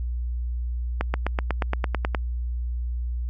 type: accelerating click train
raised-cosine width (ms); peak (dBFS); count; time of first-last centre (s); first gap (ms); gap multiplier
0.5; -9; 11; 1.01-2.148; 130; 0.97
effects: added 60 Hz sine -25 dBFS peak until 3.29 s